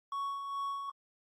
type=tone with tremolo; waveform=triangle; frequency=1113 Hz; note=C#6; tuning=7 cents sharp; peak=-31 dBFS; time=0.12-0.9 s; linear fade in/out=2 ms; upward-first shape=sine; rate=2.4 Hz; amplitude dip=45%; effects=AAC 32 kbps